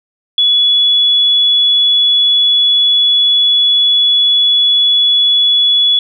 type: tone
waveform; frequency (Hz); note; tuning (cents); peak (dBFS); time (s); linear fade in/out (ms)
sine; 3402; G#7; +41; -7; 0.38-5.99; 2
effects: none